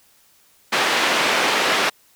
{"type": "band-pass noise", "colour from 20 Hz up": "white", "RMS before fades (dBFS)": -19, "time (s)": [0.72, 1.9], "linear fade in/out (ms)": 10, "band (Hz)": [290, 2700], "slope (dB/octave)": 12, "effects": ["white hiss -56 dBFS RMS until 2.15 s"]}